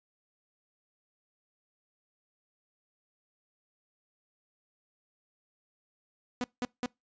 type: tone bursts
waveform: sawtooth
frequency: 246.9 Hz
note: B3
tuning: in tune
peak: -26 dBFS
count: 3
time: 6.41-6.86 s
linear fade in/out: 0 ms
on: 30 ms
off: 180 ms
effects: noise-tail reverb RT60 0.2 s tail -25 dB re dry + resampled to 16000 Hz